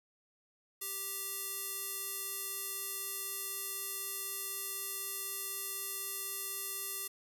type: tone with band-pass filter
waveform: square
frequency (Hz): 392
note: G4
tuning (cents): 0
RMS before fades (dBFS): -40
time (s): 0.81-7.08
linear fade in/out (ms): 10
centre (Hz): 12000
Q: 1.6
effects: none